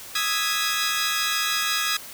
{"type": "chord", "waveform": "15% pulse", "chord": "E major seventh", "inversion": "third", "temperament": "equal", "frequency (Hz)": [1244.5, 1318.5, 1661.2, 1975.5], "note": ["D#6", "E6", "G#6", "B6"], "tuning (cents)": [0, 0, 0, 0], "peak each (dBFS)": [-21, -25, -19, -25], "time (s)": [0.15, 1.97], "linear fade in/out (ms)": 5, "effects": ["white hiss -40 dBFS RMS until 2.13 s"]}